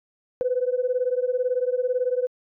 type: beating tone pair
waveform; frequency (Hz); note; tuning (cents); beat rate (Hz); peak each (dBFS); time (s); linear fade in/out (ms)
sine; 493.9 / 511.9; B4 / C5; 0 / -38; 18; -23 / -24; 0.41-2.27; 0
effects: tanh soft clip ceiling -13 dBFS